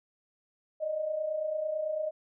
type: tone pair together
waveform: sine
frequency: 593.3 / 622.3 Hz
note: D5 / D#5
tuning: +18 / 0 cents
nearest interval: minor second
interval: 82 cents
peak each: -37 / -30 dBFS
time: 0.8-2.11 s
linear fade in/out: 20 ms
effects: none